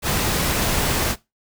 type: noise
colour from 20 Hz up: pink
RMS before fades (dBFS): -21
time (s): 0.02-1.16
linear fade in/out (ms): 50
effects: noise-tail reverb RT60 0.2 s tail -18 dB re dry